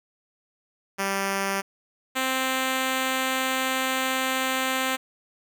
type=tone pair in turn; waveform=5% pulse; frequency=195.9 / 261.5 Hz; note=G3 / C4; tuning=-1 / -1 cents; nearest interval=perfect fourth; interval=500 cents; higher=second; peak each=-13 / -12 dBFS; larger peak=second; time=0.98-1.62 / 2.15-4.97 s; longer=second; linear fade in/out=20 ms; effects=none